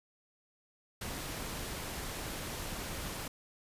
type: noise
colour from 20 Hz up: pink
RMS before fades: -40 dBFS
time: 1.01-3.28 s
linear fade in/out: 5 ms
effects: resampled to 32000 Hz